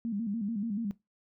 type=tone with vibrato; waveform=sine; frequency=215.7 Hz; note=A3; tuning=34 cents flat; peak=-30 dBFS; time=0.05-0.91 s; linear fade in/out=0 ms; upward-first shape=square; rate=6.9 Hz; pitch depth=120 cents each way; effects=noise-tail reverb RT60 0.2 s tail -19 dB re dry